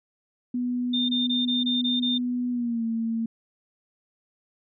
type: tone with pitch glide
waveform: sine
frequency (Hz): 246.3 to 227.2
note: B3 to A#3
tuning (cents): -5 to -44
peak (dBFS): -24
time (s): 0.54-3.26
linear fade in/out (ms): 5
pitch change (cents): -139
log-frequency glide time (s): 2.51-2.84
type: tone bursts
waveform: sine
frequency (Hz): 3617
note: A7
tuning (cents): +47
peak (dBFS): -24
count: 7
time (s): 0.93-2.182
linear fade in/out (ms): 10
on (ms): 160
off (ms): 22
effects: none